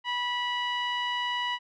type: tone with low-pass filter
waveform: sawtooth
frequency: 978 Hz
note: B5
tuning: 17 cents flat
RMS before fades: -30 dBFS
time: 0.04-1.59 s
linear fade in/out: 50 ms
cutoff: 2800 Hz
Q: 3.1
effects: none